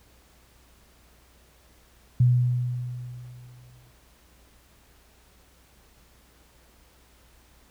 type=tone with exponential decay; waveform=sine; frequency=123.47 Hz; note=B2; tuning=in tune; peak=-14 dBFS; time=2.2-3.91 s; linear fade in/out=5 ms; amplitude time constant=370 ms; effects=added 60 Hz sine -59 dBFS peak until 7.7 s + pink hiss -59 dBFS RMS until 7.7 s